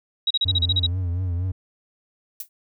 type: tone bursts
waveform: sine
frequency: 3838 Hz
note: A#7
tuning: 50 cents sharp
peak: -17 dBFS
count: 9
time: 0.27-0.866 s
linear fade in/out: 5 ms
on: 36 ms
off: 34 ms
type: tone with vibrato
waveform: triangle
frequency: 89.5 Hz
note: F2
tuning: 43 cents sharp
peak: -20 dBFS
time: 0.45-1.52 s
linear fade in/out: 10 ms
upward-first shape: triangle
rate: 4.2 Hz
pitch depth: 99 cents each way
type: noise with exponential decay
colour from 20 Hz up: violet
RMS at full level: -27 dBFS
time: 2.4-2.49 s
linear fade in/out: 2 ms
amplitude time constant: 18 ms
effects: none